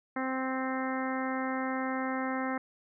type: harmonic tone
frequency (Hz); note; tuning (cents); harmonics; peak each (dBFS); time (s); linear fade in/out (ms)
261.6; C4; 0; 1 / 2 / 3 / 4 / 5 / 6 / 7 / 8; -33 / -38 / -38 / -40 / -40 / -43 / -41 / -44; 0.16-2.58; 5
effects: none